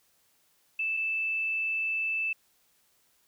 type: tone pair in turn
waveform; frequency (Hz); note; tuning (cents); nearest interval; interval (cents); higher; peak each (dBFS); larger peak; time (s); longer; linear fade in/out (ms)
sine; 2637 / 2637; E7 / E7; 0 / 0; unison; 0; neither; -27; neither; 0.79-0.97 / 0.97-2.33; second; 5
effects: white hiss -68 dBFS RMS until 3.27 s